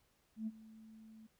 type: tone with ADSR envelope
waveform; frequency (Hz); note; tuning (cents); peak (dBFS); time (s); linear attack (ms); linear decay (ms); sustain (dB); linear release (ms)
sine; 220; A3; 0; -35; 0.36-1.27; 110; 37; -19; 9
effects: tanh soft clip ceiling -31 dBFS + pink hiss -75 dBFS RMS until 1.39 s